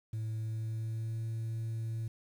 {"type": "tone with pitch glide", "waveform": "sine", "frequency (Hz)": [110.3, 112.81], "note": ["A2", "A2"], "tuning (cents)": [5, 44], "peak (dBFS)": -31, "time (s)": [0.13, 2.08], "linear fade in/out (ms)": 5, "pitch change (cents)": 39, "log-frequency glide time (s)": [0.36, 1.27], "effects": ["tanh soft clip ceiling -33 dBFS", "10-bit"]}